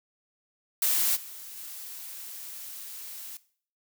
blue noise with level steps, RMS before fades -25 / -43 / -41 dBFS, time 0.82-3.37 s, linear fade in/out 2 ms, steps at 1.15 / 1.56 s, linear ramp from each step 20 ms, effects noise-tail reverb RT60 0.5 s tail -18 dB re dry

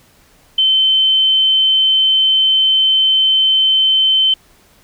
sine tone, 3080 Hz, G7, 31 cents flat, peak -9 dBFS, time 0.58-4.34 s, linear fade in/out 5 ms, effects pink hiss -50 dBFS RMS until 4.83 s

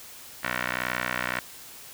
15% pulse tone with band-pass filter, 61.74 Hz, B1, in tune, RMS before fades -30 dBFS, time 0.43-1.4 s, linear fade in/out 10 ms, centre 1800 Hz, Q 2, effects white hiss -45 dBFS RMS until 1.93 s

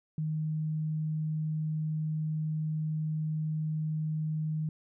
sine tone, 155.5 Hz, D#3, 1 cent flat, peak -29 dBFS, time 0.18-4.69 s, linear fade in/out 2 ms, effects none

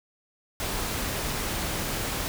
pink noise, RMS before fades -30 dBFS, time 0.6-2.28 s, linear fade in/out 0 ms, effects none

